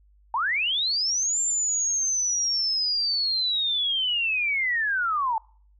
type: linear two-way sweep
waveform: sine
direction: up then down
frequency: 856 to 7350 to 856 Hz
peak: -22 dBFS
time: 0.34-5.38 s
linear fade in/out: 2 ms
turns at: 1.4 s
effects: noise-tail reverb RT60 0.5 s tail -26 dB re dry + added 50 Hz sine -55 dBFS peak until 5.79 s